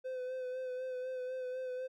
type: tone with vibrato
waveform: triangle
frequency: 510 Hz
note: C5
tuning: 44 cents flat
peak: -35 dBFS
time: 0.04-1.88 s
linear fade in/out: 20 ms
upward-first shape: sine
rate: 4 Hz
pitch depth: 27 cents each way
effects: none